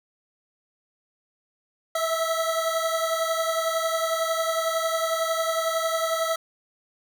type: beating tone pair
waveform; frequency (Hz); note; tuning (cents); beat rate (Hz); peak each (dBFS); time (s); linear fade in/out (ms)
25% pulse; 650 / 661; E5 / E5; -24 / +5; 11; -21 / -25; 1.95-6.36; 5
effects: none